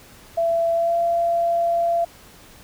sine tone with pitch glide, 670 to 681.7 Hz, E5 to F5, +28 to -42 cents, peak -17 dBFS, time 0.37-2.05 s, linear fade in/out 10 ms, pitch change +30 cents, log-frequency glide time 0.73-0.98 s, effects pink hiss -47 dBFS RMS until 2.63 s

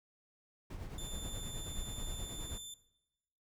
brown noise with tremolo, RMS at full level -40 dBFS, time 0.7-2.58 s, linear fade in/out 5 ms, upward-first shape triangle, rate 9.4 Hz, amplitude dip 60%
20% pulse tone, 3542 Hz, A7, 11 cents sharp, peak -39 dBFS, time 0.98-2.74 s, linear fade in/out 2 ms
effects noise-tail reverb RT60 0.9 s tail -17 dB re dry

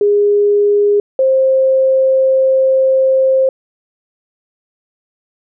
sine tone pair in turn, 410.5 / 528.1 Hz, G#4 / C5, -20 / +16 cents, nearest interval major third, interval 436 cents, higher second, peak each -8 dBFS, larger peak neither, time 0.01-1 / 1.19-3.49 s, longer second, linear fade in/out 2 ms, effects none

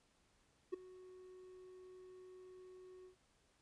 triangle tone with ADSR envelope, 369.3 Hz, F#4, 3 cents flat, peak -33 dBFS, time 0.72-3.16 s, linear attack 18 ms, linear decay 9 ms, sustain -20 dB, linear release 110 ms, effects pink hiss -75 dBFS RMS until 3.61 s + resampled to 22050 Hz

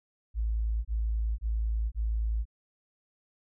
sine tone bursts, 55 Hz, A1, in tune, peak -26 dBFS, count 4, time 0.34-2.455 s, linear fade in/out 50 ms, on 510 ms, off 25 ms, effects none

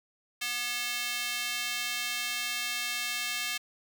square tone with high-pass filter, 242.3 Hz, B3, 33 cents flat, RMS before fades -33 dBFS, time 0.41-3.58 s, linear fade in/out 10 ms, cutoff 2400 Hz, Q 1.3, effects none

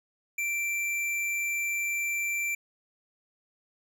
triangle tone with hard clipping, 2349 Hz, D7, in tune, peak -29 dBFS, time 0.38-2.55 s, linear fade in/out 5 ms, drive 17 dB, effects none

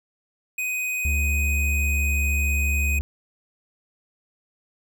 square tone, 2501 Hz, D#7, 8 cents sharp, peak -25 dBFS, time 0.58-2.99 s, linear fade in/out 5 ms
triangle tone with pitch glide, 73.42 to 72.16 Hz, D2 to D2, 0 to -30 cents, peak -19 dBFS, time 1.05-3.01 s, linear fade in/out 0 ms, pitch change -30 cents, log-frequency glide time 1.19-2.22 s
effects none

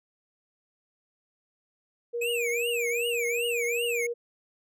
sine tone, 473.9 Hz, A#4, 28 cents sharp, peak -28 dBFS, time 2.13-4.14 s, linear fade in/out 20 ms
square tone with vibrato, 2489 Hz, D#7, in tune, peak -29 dBFS, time 2.21-4.07 s, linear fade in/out 10 ms, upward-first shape triangle, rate 2.6 Hz, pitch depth 280 cents each way
effects none

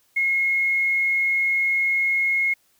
sine tone with quantisation, 2160 Hz, C#7, 45 cents flat, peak -18 dBFS, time 0.16-2.54 s, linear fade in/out 10 ms, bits 8, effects white hiss -63 dBFS RMS until 2.79 s

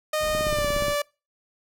sawtooth tone with pitch glide, 615 to 582.2 Hz, D#5 to D5, -20 to -15 cents, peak -19 dBFS, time 0.13-1.02 s, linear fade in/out 5 ms, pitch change -95 cents, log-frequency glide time 0.43-0.67 s
brown noise, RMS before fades -35 dBFS, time 0.19-0.96 s, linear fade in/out 50 ms
click train, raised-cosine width 3 ms, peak -19 dBFS, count 10, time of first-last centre 0.35-0.883 s, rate 16.9 Hz
effects noise-tail reverb RT60 0.3 s tail -25 dB re dry

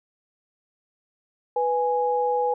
sine tone pair together, 493.9 / 830.6 Hz, B4 / G#5, 0 / 0 cents, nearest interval major sixth, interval 900 cents, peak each -23 dBFS, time 1.56-2.54 s, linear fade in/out 5 ms, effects none

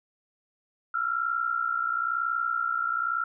sine tone pair together, 1335.9 / 1396.9 Hz, E6 / F6, +23 / 0 cents, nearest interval minor second, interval 77 cents, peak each -28 dBFS, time 0.94-3.24 s, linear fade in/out 5 ms, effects none

